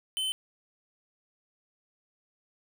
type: tone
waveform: square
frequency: 3060 Hz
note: G7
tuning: 42 cents flat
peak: -29 dBFS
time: 0.17-0.32 s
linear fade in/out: 0 ms
effects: none